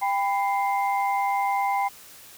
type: tone cluster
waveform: sine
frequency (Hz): 794 / 996 / 2095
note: G5 / B5 / C7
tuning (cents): +22 / +14 / +2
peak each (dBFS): -23 / -27 / -32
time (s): 0.01-1.89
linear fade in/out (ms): 20
effects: white hiss -47 dBFS RMS until 2.37 s